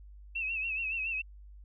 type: tone with vibrato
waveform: sine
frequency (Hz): 2634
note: E7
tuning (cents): -2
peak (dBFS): -31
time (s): 0.35-1.22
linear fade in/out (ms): 10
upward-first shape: sine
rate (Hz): 7.1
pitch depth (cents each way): 73
effects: added 50 Hz sine -48 dBFS peak until 1.64 s